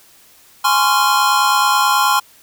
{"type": "chord", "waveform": "square", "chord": "Db major seventh", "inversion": "second", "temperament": "just", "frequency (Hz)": [831.5, 1039.4, 1108.7, 1385.9], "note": ["Ab5", "C6", "Db6", "F6"], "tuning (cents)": [2, -12, 0, -14], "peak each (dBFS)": [-19, -16, -21, -19], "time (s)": [0.64, 2.2], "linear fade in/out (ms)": 10, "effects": ["white hiss -48 dBFS RMS until 2.42 s"]}